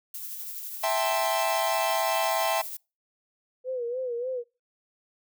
violet noise with tremolo, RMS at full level -36 dBFS, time 0.14-2.77 s, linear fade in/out 5 ms, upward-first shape sine, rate 12 Hz, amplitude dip 30%
45% pulse chord, A minor seventh, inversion second, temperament equal, 659.3 / 784 / 880 / 1046.5 Hz, E5 / G5 / A5 / C6, 0 / 0 / 0 / 0 cents, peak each -27 / -30 / -31 / -32 dBFS, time 0.83-2.62 s, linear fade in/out 10 ms
sine tone with vibrato, 493.9 Hz, B4, in tune, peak -28 dBFS, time 3.64-4.44 s, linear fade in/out 50 ms, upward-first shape sine, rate 3.4 Hz, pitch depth 92 cents each way
effects noise-tail reverb RT60 0.3 s tail -26 dB re dry

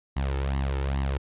sawtooth tone with flanger, 68.1 Hz, C#2, 30 cents flat, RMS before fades -27 dBFS, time 0.16-1.18 s, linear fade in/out 10 ms, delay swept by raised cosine 1 to 2.3 ms, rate 2.4 Hz, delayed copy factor +0.7, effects resampled to 8000 Hz

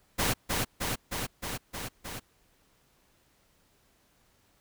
pink noise with echo, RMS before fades -27 dBFS, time 0.18-0.34 s, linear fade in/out 20 ms, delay 310 ms, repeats 6, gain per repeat -2 dB, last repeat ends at 2.2 s, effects pink hiss -67 dBFS RMS until 4.6 s

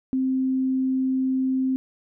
sine tone, 261.6 Hz, C4, in tune, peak -20 dBFS, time 0.13-1.76 s, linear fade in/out 0 ms, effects none

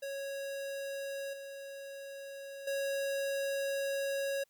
square tone with level steps, 552 Hz, C#5, 7 cents flat, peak -38 / -44 / -33 dBFS, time 0.02-4.44 s, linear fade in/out 10 ms, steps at 1.33 / 2.67 s, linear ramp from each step 5 ms, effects white hiss -75 dBFS RMS until 4.49 s

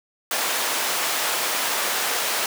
pink high-pass noise, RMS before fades -24 dBFS, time 0.31-2.46 s, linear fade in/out 2 ms, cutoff 650 Hz, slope 12 dB/octave, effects none

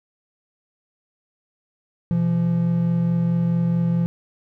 triangle tone pair together, 126.1 / 170.72 Hz, B2 / F3, +36 / -39 cents, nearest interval perfect fourth, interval 525 cents, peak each -23 / -16 dBFS, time 2.11-4.06 s, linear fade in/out 0 ms, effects none

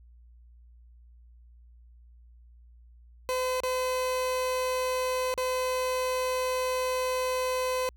30% pulse tone with dropouts, 510 Hz, C5, 44 cents flat, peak -24 dBFS, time 3.29-7.89 s, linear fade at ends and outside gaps 0 ms, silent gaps 3.603-3.635 / 5.34-5.377 s, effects added 59 Hz sine -51 dBFS peak until 7.96 s

